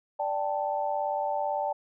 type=chord; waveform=sine; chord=D suspended fourth; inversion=none; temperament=just; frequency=587.3 / 783.1 / 881 Hz; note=D5 / G5 / A5; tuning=0 / -2 / +2 cents; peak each=-31 dBFS; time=0.19-1.73 s; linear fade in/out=10 ms; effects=none